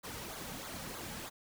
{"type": "noise with flanger", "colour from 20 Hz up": "pink", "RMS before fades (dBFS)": -44, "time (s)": [0.03, 1.3], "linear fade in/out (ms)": 20, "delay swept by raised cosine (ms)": [0.35, 2.95], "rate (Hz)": 3.2, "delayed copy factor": -0.65, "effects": []}